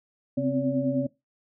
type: tone cluster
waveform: sine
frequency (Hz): 135.3 / 255.1 / 264.9 / 570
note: C#3 / C4 / C4 / C#5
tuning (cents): -42 / -44 / +22 / +48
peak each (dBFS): -31 / -29 / -26 / -29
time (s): 0.37-1.07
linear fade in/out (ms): 10
effects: noise-tail reverb RT60 0.2 s tail -19 dB re dry